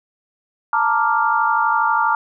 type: chord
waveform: sine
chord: Bb major seventh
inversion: third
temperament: equal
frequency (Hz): 880 / 932.3 / 1174.7 / 1396.9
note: A5 / Bb5 / D6 / F6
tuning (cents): 0 / 0 / 0 / 0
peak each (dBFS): -20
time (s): 0.73-2.15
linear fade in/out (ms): 2
effects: none